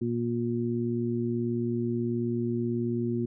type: harmonic tone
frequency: 118.5 Hz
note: A#2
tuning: 29 cents sharp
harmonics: 1 / 2 / 3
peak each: -32 / -29 / -31 dBFS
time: 0.01-3.26 s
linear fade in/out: 10 ms
effects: none